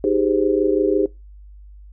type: chord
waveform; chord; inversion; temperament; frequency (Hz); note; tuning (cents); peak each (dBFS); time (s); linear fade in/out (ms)
sine; Ab major seventh; second; just; 311.5 / 389.3 / 415.3 / 519.1; Eb4 / G4 / Ab4 / C5; +2 / -12 / 0 / -14; -21 / -19 / -20 / -24; 0.04-1.06; 2
effects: noise-tail reverb RT60 0.2 s tail -20 dB re dry + added 50 Hz sine -39 dBFS peak until 1.92 s